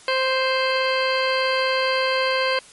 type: harmonic tone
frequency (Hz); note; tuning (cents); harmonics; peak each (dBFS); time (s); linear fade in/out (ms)
523.3; C5; 0; 1 / 2 / 3 / 4 / 5 / 6 / 8 / 9; -22 / -25 / -27 / -28 / -29 / -30 / -31 / -32; 0.08-2.59; 2
effects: white hiss -47 dBFS RMS until 2.72 s + MP3 48 kbps